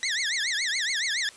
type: tone with vibrato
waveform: 20% pulse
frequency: 1905 Hz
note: A#6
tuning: 37 cents sharp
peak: -20 dBFS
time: 0.03-1.29 s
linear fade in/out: 0 ms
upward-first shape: triangle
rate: 7.1 Hz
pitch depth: 290 cents each way
effects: white hiss -49 dBFS RMS until 1.36 s + resampled to 22050 Hz